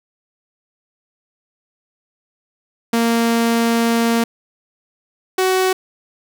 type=tone pair in turn; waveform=sawtooth; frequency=231.5 / 374.3 Hz; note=A#3 / F#4; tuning=-12 / +20 cents; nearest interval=minor sixth; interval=832 cents; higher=second; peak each=-10 dBFS; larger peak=neither; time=2.93-4.24 / 5.38-5.73 s; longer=first; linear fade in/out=5 ms; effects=none